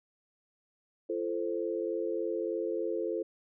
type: chord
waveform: sine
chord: F major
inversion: none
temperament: equal with one note detuned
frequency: 341.4 / 440 / 523.3 Hz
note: F4 / A4 / C5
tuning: -39 / 0 / 0 cents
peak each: -34 / -34 / -36 dBFS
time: 1.09-3.23 s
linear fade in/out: 10 ms
effects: none